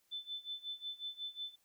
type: tone with tremolo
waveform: sine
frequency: 3520 Hz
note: A7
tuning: in tune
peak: -38 dBFS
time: 0.11-1.56 s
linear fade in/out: 20 ms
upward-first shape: sine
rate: 5.5 Hz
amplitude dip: 90%
effects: white hiss -75 dBFS RMS until 1.64 s